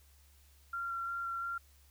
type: tone with vibrato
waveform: sine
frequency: 1374 Hz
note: F6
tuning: 29 cents flat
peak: -35 dBFS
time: 0.73-1.58 s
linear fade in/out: 5 ms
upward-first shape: square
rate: 2.9 Hz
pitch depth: 9 cents each way
effects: added 70 Hz sine -61 dBFS peak until 1.9 s + white hiss -67 dBFS RMS until 1.9 s